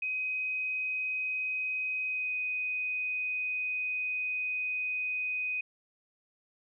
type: tone with pitch glide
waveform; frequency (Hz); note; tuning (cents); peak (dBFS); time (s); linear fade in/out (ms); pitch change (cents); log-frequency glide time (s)
sine; 2517 to 2500; D#7 to D#7; +19 to +8; -30; 0.02-5.61; 5; -11; 2.06-2.34
effects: none